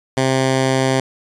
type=tone; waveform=10% pulse; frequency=132 Hz; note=C3; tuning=16 cents sharp; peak=-6 dBFS; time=0.17-1 s; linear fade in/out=2 ms; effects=resampled to 22050 Hz